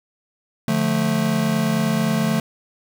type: chord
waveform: square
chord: D minor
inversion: none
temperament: just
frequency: 146.83 / 176.2 / 220.2 Hz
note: D3 / F3 / A3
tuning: 0 / +16 / +2 cents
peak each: -25 / -24 / -21 dBFS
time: 0.68-2.4 s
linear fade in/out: 2 ms
effects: 8-bit